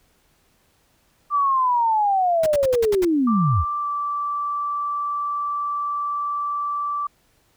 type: linear sweep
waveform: sine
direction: down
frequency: 1181 to 61.7 Hz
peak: -16 dBFS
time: 1.3-3.65 s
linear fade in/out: 50 ms
type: noise bursts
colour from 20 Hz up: pink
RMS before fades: -30 dBFS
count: 7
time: 2.43-3.051 s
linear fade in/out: 5 ms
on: 33 ms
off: 65 ms
type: tone with pitch glide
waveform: sine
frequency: 1174.7 to 1163.9 Hz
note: D6 to D6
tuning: 0 to -16 cents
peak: -22 dBFS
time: 3.27-7.07 s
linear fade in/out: 5 ms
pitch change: -16 cents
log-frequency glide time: 3.8-3.86 s
effects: pink hiss -62 dBFS RMS until 7.56 s